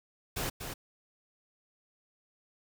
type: noise with echo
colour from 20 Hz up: pink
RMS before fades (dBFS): -34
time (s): 0.36-0.5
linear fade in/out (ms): 10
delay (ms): 240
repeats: 1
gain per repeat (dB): -6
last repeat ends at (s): 0.74
effects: none